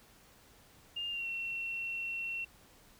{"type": "tone with pitch glide", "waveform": "sine", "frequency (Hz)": [2813, 2719], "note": ["F7", "F7"], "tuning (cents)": [12, -47], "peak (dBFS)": -35, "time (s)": [0.96, 2.45], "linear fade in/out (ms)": 10, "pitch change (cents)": -59, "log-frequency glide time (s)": [1.1, 1.27], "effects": ["pink hiss -61 dBFS RMS until 2.99 s"]}